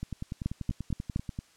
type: two click trains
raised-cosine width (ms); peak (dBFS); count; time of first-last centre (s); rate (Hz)
5; -22 / -16; 15 / 4; 0.03-1.389 / 0.46-1.161; 10.3 / 4.28
effects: white hiss -61 dBFS RMS until 1.56 s + low-pass 8000 Hz 12 dB/octave